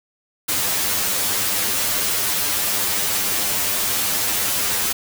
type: noise with comb filter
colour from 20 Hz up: white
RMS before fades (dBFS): -21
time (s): 0.48-4.93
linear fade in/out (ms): 10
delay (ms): 10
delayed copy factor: +0.8
effects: none